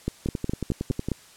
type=two click trains; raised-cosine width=3 ms; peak=-12 / -14 dBFS; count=6 / 10; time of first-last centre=0.08-1.117 / 0.26-1.086 s; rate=4.82 / 10.9 Hz; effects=white hiss -51 dBFS RMS until 1.36 s + low-pass 10000 Hz 12 dB/octave